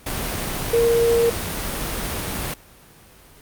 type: tone in noise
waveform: sine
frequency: 466.2 Hz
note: A#4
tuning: in tune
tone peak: -14 dBFS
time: 0.73-1.3 s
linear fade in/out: 5 ms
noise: pink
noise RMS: -26 dBFS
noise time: 0.06-2.54 s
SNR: +9 dB
effects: pink hiss -48 dBFS RMS until 3.41 s + Opus 32 kbps